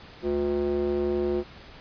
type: tone with band-pass filter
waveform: square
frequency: 71.7 Hz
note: D2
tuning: 41 cents flat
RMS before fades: -26 dBFS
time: 0.22-1.44 s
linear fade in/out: 50 ms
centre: 390 Hz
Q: 4.2
effects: pink hiss -47 dBFS RMS until 1.8 s + resampled to 11025 Hz